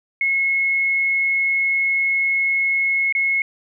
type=tone with dropouts; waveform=sine; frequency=2176 Hz; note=C#7; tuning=33 cents flat; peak=-16 dBFS; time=0.21-3.42 s; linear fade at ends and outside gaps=2 ms; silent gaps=3.125-3.15 s; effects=none